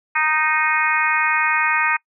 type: harmonic tone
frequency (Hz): 310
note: D#4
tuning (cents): -6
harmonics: 3 / 4 / 5 / 6 / 7 / 8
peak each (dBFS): -23 / -23 / -23 / -23 / -23 / -23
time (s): 0.15-1.97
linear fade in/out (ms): 10
effects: noise-tail reverb RT60 0.1 s tail -25 dB re dry